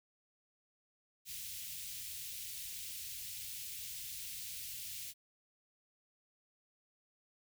white band-stop noise, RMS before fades -45 dBFS, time 1.25-5.14 s, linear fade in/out 50 ms, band 140 to 2400 Hz, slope 24 dB/octave, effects none

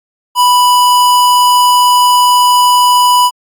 square tone, 987.8 Hz, B5, in tune, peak -6 dBFS, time 0.35-3.31 s, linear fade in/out 50 ms, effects AAC 64 kbps

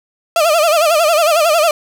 35% pulse tone with vibrato, 641 Hz, E5, 49 cents flat, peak -8 dBFS, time 0.36-1.71 s, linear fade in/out 2 ms, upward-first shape sine, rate 11 Hz, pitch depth 130 cents each way, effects none

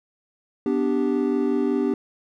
triangle chord, G major, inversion first, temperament equal with one note detuned, 248.4 / 293.7 / 392 Hz, B3 / D4 / G4, +10 / 0 / 0 cents, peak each -22 dBFS, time 0.66-1.94 s, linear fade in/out 2 ms, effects none

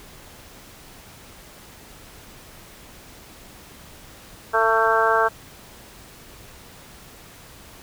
harmonic tone, 223.9 Hz, A3, 30 cents sharp, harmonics 2 / 3 / 4 / 5 / 6 / 7, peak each -23 / -23 / -23 / -23 / -23 / -23 dBFS, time 4.53-5.29 s, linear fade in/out 20 ms, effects pink hiss -45 dBFS RMS until 7.82 s

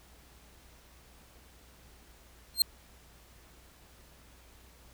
sawtooth tone with exponential growth, 4186 Hz, C8, in tune, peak -14 dBFS, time 2.54-2.62 s, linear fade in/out 2 ms, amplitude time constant 16 ms, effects added 60 Hz sine -59 dBFS peak until 4.93 s + pink hiss -59 dBFS RMS until 4.93 s

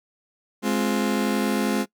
35% pulse chord, F minor, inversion first, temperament just, 209.5 / 261.9 / 349.2 Hz, Ab3 / C4 / F4, +15 / +2 / 0 cents, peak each -22 / -24 / -27 dBFS, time 0.62-1.86 s, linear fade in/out 50 ms, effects noise-tail reverb RT60 0.1 s tail -22 dB re dry

